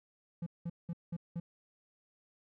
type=tone bursts; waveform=triangle; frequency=169.8 Hz; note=F3; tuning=48 cents flat; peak=-33 dBFS; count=5; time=0.42-1.4 s; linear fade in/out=5 ms; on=44 ms; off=190 ms; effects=none